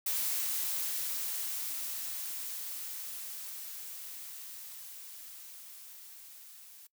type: noise with level ramp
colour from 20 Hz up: blue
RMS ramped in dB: -32 to -53 dBFS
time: 0.06-6.87 s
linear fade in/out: 5 ms
effects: noise-tail reverb RT60 0.1 s tail -21 dB re dry